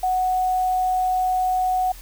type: tone with quantisation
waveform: sine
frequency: 740 Hz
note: F#5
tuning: in tune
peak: -18 dBFS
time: 0.03-1.92 s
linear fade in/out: 5 ms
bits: 7
effects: added 42 Hz sine -39 dBFS peak until 2.01 s + white hiss -45 dBFS RMS until 2.01 s